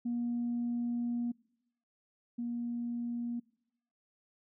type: tone pair in turn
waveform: sine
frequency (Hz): 238.8 / 237.8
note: A#3 / A#3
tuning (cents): +42 / +35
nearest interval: unison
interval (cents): 7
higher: first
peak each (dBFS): -30 / -33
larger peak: first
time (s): 0.05-1.32 / 2.38-3.4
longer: first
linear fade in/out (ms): 10
effects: noise-tail reverb RT60 0.9 s tail -25 dB re dry + tanh soft clip ceiling -27 dBFS